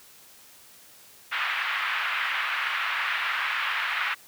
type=band-pass noise; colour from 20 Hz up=pink; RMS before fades=-28 dBFS; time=1.31-4.15 s; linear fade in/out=20 ms; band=1200 to 2800 Hz; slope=24 dB/octave; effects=white hiss -52 dBFS RMS until 4.27 s + high-pass 60 Hz 12 dB/octave